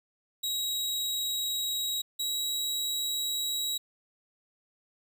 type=tone pair in turn; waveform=sawtooth; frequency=3831 / 3862 Hz; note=A#7 / B7; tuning=+47 / -39 cents; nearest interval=unison; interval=14 cents; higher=second; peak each=-26 dBFS; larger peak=neither; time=0.43-2.02 / 2.19-3.78 s; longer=neither; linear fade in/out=10 ms; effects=11-bit